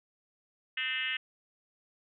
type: tone with frequency modulation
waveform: sine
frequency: 2349 Hz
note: D7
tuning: in tune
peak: -30 dBFS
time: 0.77-1.17 s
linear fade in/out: 5 ms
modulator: 270 Hz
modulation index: 2.7
effects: none